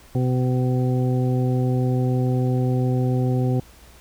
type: harmonic tone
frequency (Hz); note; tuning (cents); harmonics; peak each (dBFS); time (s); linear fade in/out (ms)
126.9; B2; +47; 1 / 2 / 3 / 4 / 6; -19 / -25 / -29 / -31 / -35; 0.15-3.6; 2
effects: added 60 Hz sine -50 dBFS peak until 4 s + pink hiss -50 dBFS RMS until 4 s